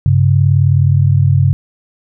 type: tone pair together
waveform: sine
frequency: 98 / 137.34 Hz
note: G2 / C#3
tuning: 0 / -16 cents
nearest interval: tritone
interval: 584 cents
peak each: -10 dBFS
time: 0.06-1.53 s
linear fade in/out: 0 ms
effects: none